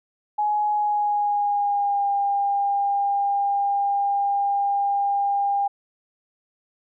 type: tone with pitch glide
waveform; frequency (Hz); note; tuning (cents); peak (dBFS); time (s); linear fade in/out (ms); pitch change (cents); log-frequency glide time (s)
sine; 838 to 802.9; G#5 to G5; +15 to +41; -19; 0.38-5.68; 10; -74; 0.72-2.09
effects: none